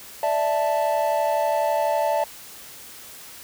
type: chord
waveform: triangle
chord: D suspended second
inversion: none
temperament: equal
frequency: 587.3 / 659.3 / 880 Hz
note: D5 / E5 / A5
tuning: 0 / 0 / 0 cents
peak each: -22 dBFS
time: 0.23-2.24 s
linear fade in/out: 2 ms
effects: white hiss -42 dBFS RMS until 3.43 s